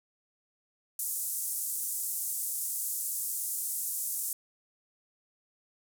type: band-pass noise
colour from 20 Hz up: white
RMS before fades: -34 dBFS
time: 0.99-4.33 s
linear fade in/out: 2 ms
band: 7600 to 14000 Hz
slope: 24 dB/octave
effects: none